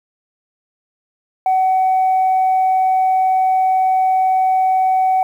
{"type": "tone", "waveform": "sine", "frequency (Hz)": 753, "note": "F#5", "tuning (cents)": 30, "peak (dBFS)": -10, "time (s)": [1.46, 5.23], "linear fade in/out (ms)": 2, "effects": ["tanh soft clip ceiling -9 dBFS", "8-bit"]}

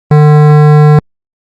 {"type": "tone with hard clipping", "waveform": "sine", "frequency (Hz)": 150, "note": "D3", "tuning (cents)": 37, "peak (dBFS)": -3, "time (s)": [0.11, 0.99], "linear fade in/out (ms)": 2, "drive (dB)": 16, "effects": ["Opus 24 kbps"]}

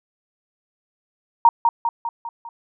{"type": "tone with echo", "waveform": "sine", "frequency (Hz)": 932.3, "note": "A#5", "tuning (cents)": 0, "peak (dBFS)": -7, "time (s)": [1.45, 1.49], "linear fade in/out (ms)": 2, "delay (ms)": 200, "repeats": 5, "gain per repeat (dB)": -5, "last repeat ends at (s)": 2.49, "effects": []}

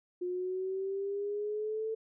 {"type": "exponential sweep", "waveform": "sine", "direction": "up", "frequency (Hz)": [356.2, 445.3], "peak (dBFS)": -32, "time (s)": [0.21, 1.95], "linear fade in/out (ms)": 10, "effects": []}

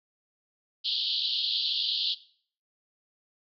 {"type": "band-pass noise", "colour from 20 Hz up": "white", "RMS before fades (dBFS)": -29, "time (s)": [0.84, 2.15], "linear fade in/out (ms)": 20, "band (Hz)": [3000, 4600], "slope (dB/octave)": 96, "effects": ["noise-tail reverb RT60 0.5 s tail -17 dB re dry"]}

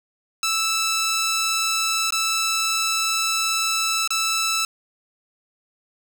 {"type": "tone with dropouts", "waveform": "10% pulse", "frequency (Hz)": 1318.5, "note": "E6", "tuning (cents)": 0, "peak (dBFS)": -12, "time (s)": [0.43, 4.65], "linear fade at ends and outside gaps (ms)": 2, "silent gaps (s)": [[2.106, 2.123], [4.076, 4.105]], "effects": []}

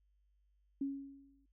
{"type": "tone with exponential decay", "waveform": "sine", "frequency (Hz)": 276.1, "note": "C#4", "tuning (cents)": -7, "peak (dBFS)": -32, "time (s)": [0.81, 1.46], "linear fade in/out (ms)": 5, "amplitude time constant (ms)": 140, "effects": ["noise-tail reverb RT60 0.1 s tail -25 dB re dry", "added 50 Hz sine -70 dBFS peak until 1.52 s"]}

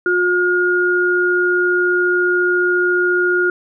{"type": "tone pair together", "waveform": "sine", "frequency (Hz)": [358.6, 1427], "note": ["F4", "F6"], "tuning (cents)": [46, 37], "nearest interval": "2 octaves", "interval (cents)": 2391, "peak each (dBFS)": [-16, -15], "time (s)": [0.06, 3.5], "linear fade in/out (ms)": 2, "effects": []}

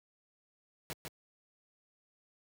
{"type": "noise with echo", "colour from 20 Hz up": "pink", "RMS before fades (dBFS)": -40, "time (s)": [0.9, 0.93], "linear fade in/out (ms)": 0, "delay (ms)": 150, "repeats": 1, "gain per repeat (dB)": -3, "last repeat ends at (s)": 1.08, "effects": ["high-pass 80 Hz 12 dB/octave"]}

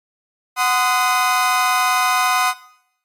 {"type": "chord", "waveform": "30% pulse", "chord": "C diminished", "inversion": "second", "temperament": "equal with one note detuned", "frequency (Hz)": [740, 1026.2, 1244.5], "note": ["Gb5", "C6", "Eb6"], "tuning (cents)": [0, -34, 0], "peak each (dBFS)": -17, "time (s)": [0.56, 2.54], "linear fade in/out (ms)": 50, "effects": ["noise-tail reverb RT60 0.8 s tail -19 dB re dry", "AAC 64 kbps"]}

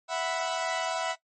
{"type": "chord", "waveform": "sawtooth", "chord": "E suspended second", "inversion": "none", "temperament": "equal", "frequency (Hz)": [659.3, 740, 987.8], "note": ["E5", "F#5", "B5"], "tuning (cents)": [0, 0, 0], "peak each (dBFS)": [-27, -29, -31], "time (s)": [0.08, 1.16], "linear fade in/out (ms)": 50, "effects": ["noise-tail reverb RT60 0.1 s tail -19 dB re dry", "MP3 32 kbps"]}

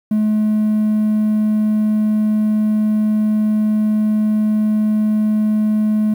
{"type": "tone", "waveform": "triangle", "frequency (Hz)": 213.9, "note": "A3", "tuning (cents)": -49, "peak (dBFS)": -10, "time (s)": [0.11, 6.14], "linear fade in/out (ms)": 5, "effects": ["tanh soft clip ceiling -7 dBFS", "8-bit"]}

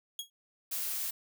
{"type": "tone with exponential decay", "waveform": "sawtooth", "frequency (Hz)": 3307, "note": "G#7", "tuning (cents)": -8, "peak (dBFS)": -29, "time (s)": [0.19, 0.3], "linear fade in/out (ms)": 2, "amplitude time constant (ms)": 23}
{"type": "noise", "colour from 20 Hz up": "blue", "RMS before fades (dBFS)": -35, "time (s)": [0.71, 1.11], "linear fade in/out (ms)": 10}
{"effects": []}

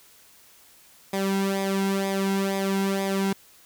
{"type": "tone with flanger", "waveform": "sawtooth", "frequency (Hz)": 194.9, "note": "G3", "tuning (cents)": -10, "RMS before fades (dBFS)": -25, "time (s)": [1.13, 3.33], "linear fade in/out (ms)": 5, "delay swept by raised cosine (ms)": [0.69, 1.69], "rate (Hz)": 2.1, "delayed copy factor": -0.7, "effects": ["white hiss -54 dBFS RMS until 3.65 s"]}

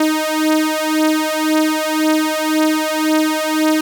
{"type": "beating tone pair", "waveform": "sawtooth", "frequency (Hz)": [310.1, 312], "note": ["D#4", "D#4"], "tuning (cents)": [-6, 5], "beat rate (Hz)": 1.9, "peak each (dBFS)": -13, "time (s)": [0, 3.81], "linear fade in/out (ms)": 5, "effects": []}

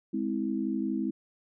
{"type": "chord", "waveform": "sine", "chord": "Ab augmented", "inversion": "none", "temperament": "just", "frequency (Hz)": [207.7, 259.6, 324.5], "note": ["Ab3", "C4", "E4"], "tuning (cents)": [0, -13, -27], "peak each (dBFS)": -32, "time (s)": [0.13, 1.11], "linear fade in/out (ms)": 10, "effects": []}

